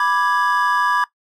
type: chord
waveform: triangle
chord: G# diminished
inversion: first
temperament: equal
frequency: 987.8 / 1174.7 / 1661.2 Hz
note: B5 / D6 / G#6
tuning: 0 / 0 / 0 cents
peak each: -18 dBFS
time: 0-1.04 s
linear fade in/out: 2 ms
effects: noise-tail reverb RT60 0.1 s tail -18 dB re dry